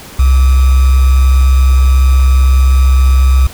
sine tone with sample-and-hold, 65.41 Hz, C2, in tune, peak -4 dBFS, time 0.19-3.47 s, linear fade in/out 5 ms, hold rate 1225 Hz, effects pink hiss -32 dBFS RMS until 3.53 s

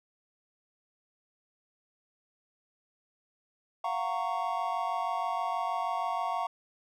triangle chord, Gb major seventh, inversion third, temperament just, 693.7 / 740 / 925 / 1110 Hz, F5 / Gb5 / Bb5 / Db6, -12 / 0 / -14 / +2 cents, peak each -33 dBFS, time 3.84-6.47 s, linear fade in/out 5 ms, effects none

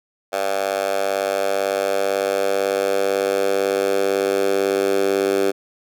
10% pulse tone with high-pass filter sweep, 98 Hz, G2, in tune, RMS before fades -20 dBFS, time 0.32-5.52 s, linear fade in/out 20 ms, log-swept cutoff 650 to 380 Hz, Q 2.9, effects none

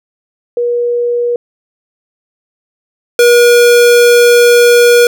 sine / square tone pair in turn, 480 / 480 Hz, B4 / B4, -49 / -49 cents, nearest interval unison, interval 0 cents, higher neither, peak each -10 / -4 dBFS, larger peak second, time 0.57-1.36 / 3.19-5.07 s, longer second, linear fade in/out 2 ms, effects none

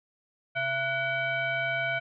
sine tone with frequency modulation, 1477 Hz, F#6, 3 cents flat, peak -26 dBFS, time 0.55-2 s, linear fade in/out 20 ms, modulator 804 Hz, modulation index 1.3, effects none

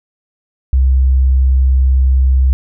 sine tone, 65.41 Hz, C2, in tune, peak -7 dBFS, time 0.73-2.53 s, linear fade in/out 0 ms, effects none

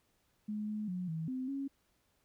sine tone with pitch steps, 211.2 / 212.5 / 181 / 161 / 257.9 / 275 Hz, G#3 / G#3 / F#3 / E3 / C4 / C#4, +29 / +40 / -38 / -41 / -25 / -14 cents, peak -35 dBFS, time 0.48-1.68 s, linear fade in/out 10 ms, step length 200 ms, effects pink hiss -75 dBFS RMS until 2.24 s

